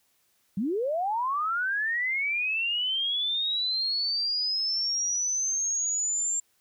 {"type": "linear sweep", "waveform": "sine", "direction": "up", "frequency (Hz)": [174.61, 7400], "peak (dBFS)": -25, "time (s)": [0.57, 6.4], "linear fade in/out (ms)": 5, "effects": ["white hiss -69 dBFS RMS until 6.6 s"]}